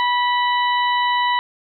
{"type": "harmonic tone with a mistuned harmonic", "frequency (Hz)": 978, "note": "B5", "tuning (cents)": -17, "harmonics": [1, 2, 3, 4], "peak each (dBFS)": [-17, -23, -27, -29], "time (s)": [0, 1.39], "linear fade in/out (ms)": 0, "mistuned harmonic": 3, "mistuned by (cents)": 34, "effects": []}